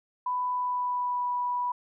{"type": "tone with pitch glide", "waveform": "sine", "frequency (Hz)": [995, 981.9], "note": ["B5", "B5"], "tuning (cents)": [13, -10], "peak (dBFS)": -26, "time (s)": [0.26, 1.72], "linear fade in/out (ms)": 5, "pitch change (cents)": -23, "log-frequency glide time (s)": [0.5, 1.3], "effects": []}